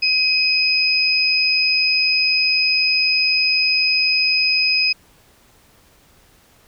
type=tone pair together; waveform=sine; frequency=2520 / 5032 Hz; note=D#7 / D#8; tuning=+21 / +19 cents; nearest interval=octave; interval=1198 cents; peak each=-17 dBFS; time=0.02-4.93 s; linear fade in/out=10 ms; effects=pink hiss -53 dBFS RMS until 6.67 s